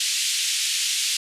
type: band-pass noise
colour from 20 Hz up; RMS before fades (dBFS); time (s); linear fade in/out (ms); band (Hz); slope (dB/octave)
pink; -24; 0-1.17; 5; 2700 to 9400; 24
effects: resampled to 32000 Hz